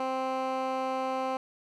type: tone with band-pass filter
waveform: 15% pulse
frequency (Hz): 261.6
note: C4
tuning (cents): 0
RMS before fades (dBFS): -31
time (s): 0-1.37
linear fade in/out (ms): 2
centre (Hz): 820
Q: 0.76
effects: none